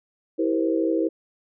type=chord; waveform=sine; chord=C dominant seventh; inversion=first; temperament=just; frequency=327 / 392.4 / 470.9 / 523.3 Hz; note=E4 / G4 / Bb4 / C5; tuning=-14 / +2 / +18 / 0 cents; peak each=-22 / -28 / -27 / -28 dBFS; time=0.38-1.09 s; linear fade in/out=20 ms; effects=none